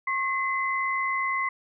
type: tone pair together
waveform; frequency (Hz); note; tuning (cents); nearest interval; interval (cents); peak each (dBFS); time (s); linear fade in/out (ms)
sine; 1083 / 2042; C#6 / C7; -41 / -43; major seventh; 1098; -27; 0.07-1.49; 5
effects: none